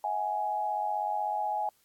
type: tone cluster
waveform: sine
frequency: 641 / 738 / 834 Hz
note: E5 / F#5 / G#5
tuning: -49 / -5 / +7 cents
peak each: -38 / -36 / -29 dBFS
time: 0.04-1.69 s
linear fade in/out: 2 ms
effects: white hiss -68 dBFS RMS until 1.84 s + AAC 64 kbps